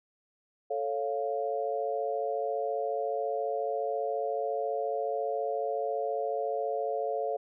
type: chord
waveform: sine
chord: A augmented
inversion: none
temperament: equal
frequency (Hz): 440 / 554.4 / 698.5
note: A4 / C#5 / E#5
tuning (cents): 0 / 0 / 0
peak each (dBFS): -33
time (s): 0.7-7.37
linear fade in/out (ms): 10
effects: none